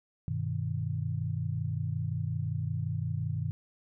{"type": "chord", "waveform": "sine", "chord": "G augmented", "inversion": "none", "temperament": "equal", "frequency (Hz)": [98, 123.47, 155.56], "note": ["G2", "B2", "D#3"], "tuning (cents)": [0, 0, 0], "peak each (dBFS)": -34, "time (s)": [0.28, 3.51], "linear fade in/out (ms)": 0, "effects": []}